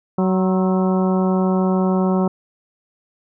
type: harmonic tone with a mistuned harmonic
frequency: 187.1 Hz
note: F#3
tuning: 20 cents sharp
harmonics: 1 / 2 / 3 / 4 / 5 / 6 / 7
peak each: -16 / -22 / -26 / -28 / -30 / -32 / -33 dBFS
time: 0.18-2.28 s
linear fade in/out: 5 ms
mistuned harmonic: 6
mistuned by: -64 cents
effects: none